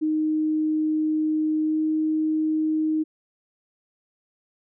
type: tone with pitch glide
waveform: sine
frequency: 310.2 to 312.2 Hz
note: D#4 to D#4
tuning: -5 to +6 cents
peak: -20 dBFS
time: 0.01-3.04 s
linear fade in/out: 20 ms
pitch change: +11 cents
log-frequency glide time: 1.63-1.79 s
effects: none